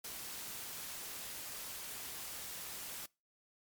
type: noise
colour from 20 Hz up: white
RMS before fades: -45 dBFS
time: 0.04-3.06 s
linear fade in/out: 5 ms
effects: noise-tail reverb RT60 0.3 s tail -26 dB re dry + MP3 96 kbps